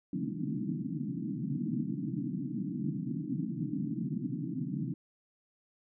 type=band-pass noise; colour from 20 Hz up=pink; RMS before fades=-35 dBFS; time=0.13-4.94 s; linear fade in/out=2 ms; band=130 to 320 Hz; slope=96 dB/octave; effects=none